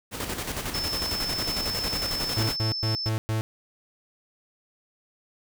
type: noise with tremolo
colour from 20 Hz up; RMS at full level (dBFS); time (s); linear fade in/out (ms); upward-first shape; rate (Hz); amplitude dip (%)
pink; -30; 0.11-2.57; 50; square; 11; 50
type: tone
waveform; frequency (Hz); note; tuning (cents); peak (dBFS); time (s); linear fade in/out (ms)
sine; 5274; E8; 0; -28; 0.74-3.09; 2
type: tone bursts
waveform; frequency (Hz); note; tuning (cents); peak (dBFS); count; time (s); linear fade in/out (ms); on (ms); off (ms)
45% pulse; 110; A2; 0; -24; 5; 2.37-3.41; 0; 120; 110
effects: none